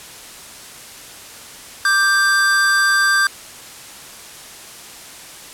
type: tone pair together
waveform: square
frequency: 1181.4 / 1577 Hz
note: D6 / G6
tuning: +10 / +10 cents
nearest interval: perfect fourth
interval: 500 cents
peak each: -21 / -14 dBFS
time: 1.85-3.27 s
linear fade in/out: 2 ms
effects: white hiss -37 dBFS RMS until 5.53 s + low-pass 11000 Hz 12 dB/octave